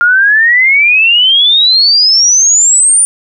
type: exponential sweep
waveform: sine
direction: up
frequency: 1396.9 to 9390 Hz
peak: -4 dBFS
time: 0.01-3.05 s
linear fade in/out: 0 ms
effects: none